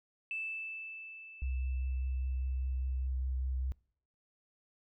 sine tone with exponential decay, 2637 Hz, E7, in tune, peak -34 dBFS, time 0.31-3.07 s, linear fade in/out 1 ms, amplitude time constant 600 ms
sine tone with vibrato, 64.8 Hz, C2, 16 cents flat, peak -31 dBFS, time 1.42-3.72 s, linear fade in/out 0 ms, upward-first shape triangle, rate 5 Hz, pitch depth 16 cents each way
effects noise-tail reverb RT60 0.6 s tail -25 dB re dry + tanh soft clip ceiling -26 dBFS

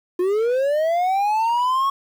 triangle linear sweep, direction up, 349.2 to 1108.7 Hz, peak -15 dBFS, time 0.19-1.9 s, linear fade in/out 5 ms, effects 8-bit

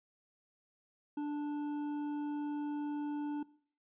sine tone with hard clipping, 293.7 Hz, D4, in tune, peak -36 dBFS, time 1.17-3.43 s, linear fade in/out 5 ms, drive 7 dB, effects noise-tail reverb RT60 0.5 s tail -20 dB re dry + resampled to 8000 Hz

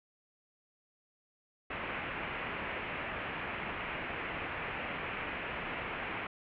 white low-pass noise, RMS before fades -39 dBFS, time 1.7-6.27 s, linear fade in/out 5 ms, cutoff 2700 Hz, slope 48 dB/octave, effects none

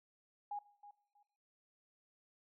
sine tone with echo, 821 Hz, G#5, 20 cents flat, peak -39 dBFS, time 0.51-0.59 s, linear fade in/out 5 ms, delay 320 ms, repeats 2, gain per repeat -14 dB, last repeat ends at 1.23 s, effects noise-tail reverb RT60 0.6 s tail -18 dB re dry

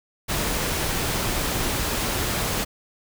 pink noise, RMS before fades -25 dBFS, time 0.28-2.65 s, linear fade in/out 20 ms, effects none

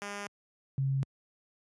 5% pulse / sine tone pair in turn, 203 / 135.49 Hz, G#3 / C#3, -39 / -39 cents, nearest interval perfect fifth, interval 700 cents, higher first, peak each -26 dBFS, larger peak neither, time 0.02-0.27 / 0.78-1.03 s, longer neither, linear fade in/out 0 ms, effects high-pass 80 Hz 12 dB/octave + resampled to 22050 Hz

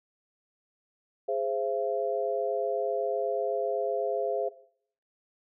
sine chord, Ab augmented, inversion none, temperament equal with one note detuned, 415.3 / 523.3 / 675.8 Hz, Ab4 / C5 / E5, 0 / 0 / +43 cents, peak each -31 dBFS, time 1.28-4.49 s, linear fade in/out 10 ms, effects noise-tail reverb RT60 0.6 s tail -17 dB re dry

